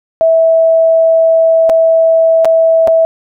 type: tone with dropouts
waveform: sine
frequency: 653 Hz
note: E5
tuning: 17 cents flat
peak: -5 dBFS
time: 0.21-3.05 s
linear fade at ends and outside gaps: 0 ms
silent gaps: 1.694-1.698 / 2.447-2.454 / 2.874-2.88 s
effects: none

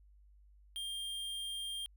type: tone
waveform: square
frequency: 3200 Hz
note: G7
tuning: 35 cents sharp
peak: -39 dBFS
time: 0.76-1.86 s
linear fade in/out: 0 ms
effects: added 50 Hz sine -59 dBFS peak until 1.96 s

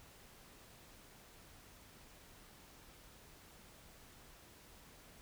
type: silence
effects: pink hiss -60 dBFS RMS until 5.21 s

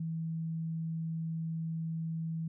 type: tone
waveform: sine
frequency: 162.7 Hz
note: E3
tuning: 22 cents flat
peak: -33 dBFS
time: 0-2.48 s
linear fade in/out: 5 ms
effects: none

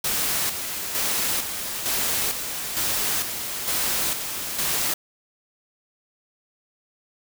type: noise with tremolo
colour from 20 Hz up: white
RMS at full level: -24 dBFS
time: 0.04-4.94 s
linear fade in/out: 5 ms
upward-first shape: square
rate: 1.1 Hz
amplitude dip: 50%
effects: none

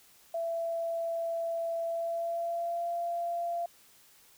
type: tone with pitch glide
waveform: sine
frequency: 668 to 687.2 Hz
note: E5 to F5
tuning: +23 to -28 cents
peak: -30 dBFS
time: 0.34-3.66 s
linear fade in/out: 5 ms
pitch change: +49 cents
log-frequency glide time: 1.86-2.88 s
effects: white hiss -60 dBFS RMS until 4.37 s

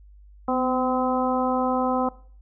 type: harmonic tone with a mistuned harmonic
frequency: 256.5 Hz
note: C4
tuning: 34 cents flat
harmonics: 1 / 2 / 3 / 4 / 5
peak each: -25 / -27 / -26 / -29 / -31 dBFS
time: 0.48-2.09 s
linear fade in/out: 5 ms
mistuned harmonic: 1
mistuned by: -27 cents
effects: noise-tail reverb RT60 0.5 s tail -20 dB re dry + added 50 Hz sine -46 dBFS peak until 2.41 s

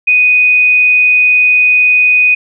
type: tone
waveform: sine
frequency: 2489 Hz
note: D#7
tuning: in tune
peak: -5 dBFS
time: 0.07-2.35 s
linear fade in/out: 10 ms
effects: none

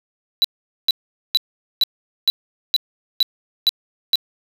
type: tone bursts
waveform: triangle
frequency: 3951 Hz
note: B7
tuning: in tune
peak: -10 dBFS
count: 9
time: 0.42-4.156 s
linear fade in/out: 0 ms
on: 24 ms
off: 440 ms
effects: none

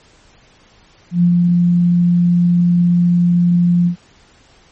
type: tone with ADSR envelope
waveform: sine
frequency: 174.61 Hz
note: F3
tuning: in tune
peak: -7 dBFS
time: 1.11-3.96 s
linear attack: 120 ms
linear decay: 68 ms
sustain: -2 dB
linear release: 100 ms
effects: pink hiss -49 dBFS RMS until 4.71 s + MP3 32 kbps

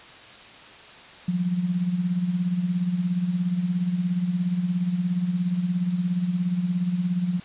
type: tone with tremolo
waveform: sine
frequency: 178.3 Hz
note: F3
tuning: 36 cents sharp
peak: -19 dBFS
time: 1.28-7.4 s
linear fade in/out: 5 ms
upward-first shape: sine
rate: 17 Hz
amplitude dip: 60%
effects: white hiss -45 dBFS RMS until 7.44 s + resampled to 8000 Hz

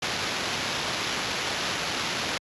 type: noise with sample-and-hold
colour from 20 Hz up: white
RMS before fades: -29 dBFS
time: 0.02-2.38 s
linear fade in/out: 5 ms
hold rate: 8820 Hz
effects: high-pass 80 Hz 12 dB/octave + resampled to 24000 Hz

